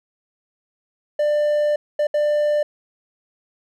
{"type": "tone bursts at uneven times", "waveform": "triangle", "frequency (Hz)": 594, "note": "D5", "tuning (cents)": 20, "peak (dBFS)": -14, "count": 3, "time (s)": [[1.19, 1.76], [1.99, 2.07], [2.14, 2.63]], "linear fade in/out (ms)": 5, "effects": []}